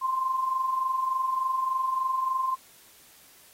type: tone pair together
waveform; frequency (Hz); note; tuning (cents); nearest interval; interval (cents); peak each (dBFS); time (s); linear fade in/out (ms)
sine; 1025 / 1048.4; C6 / C6; -36 / +3; unison; 39; -33 / -25; 0.01-2.56; 20
effects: white hiss -55 dBFS RMS until 3.53 s + AAC 48 kbps